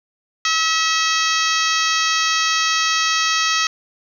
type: harmonic tone with a mistuned harmonic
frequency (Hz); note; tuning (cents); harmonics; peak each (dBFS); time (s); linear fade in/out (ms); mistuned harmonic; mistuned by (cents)
645; E5; -38; 2 / 3 / 4 / 5 / 6 / 7 / 8 / 9 / 10; -21 / -23 / -24 / -25 / -26 / -26 / -27 / -28 / -28; 0.45-3.67; 2; 8; +43
effects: 8-bit